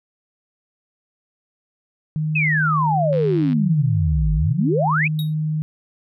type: tone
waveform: sine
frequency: 154.6 Hz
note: D#3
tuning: 11 cents flat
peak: -19 dBFS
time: 2.16-5.62 s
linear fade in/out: 0 ms
type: exponential two-way sweep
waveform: sine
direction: down then up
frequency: 2637 to 47.7 to 2637 Hz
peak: -17 dBFS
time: 2.35-5.08 s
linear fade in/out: 10 ms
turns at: 4.34 s
type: click train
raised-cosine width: 0.3 ms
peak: -23 dBFS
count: 40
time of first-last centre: 3.13-3.53 s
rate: 97.4 Hz
type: tone with exponential decay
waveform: square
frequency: 3778 Hz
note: A#7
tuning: 22 cents sharp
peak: -26 dBFS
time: 5.19-5.34 s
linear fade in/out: 1 ms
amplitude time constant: 32 ms
effects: none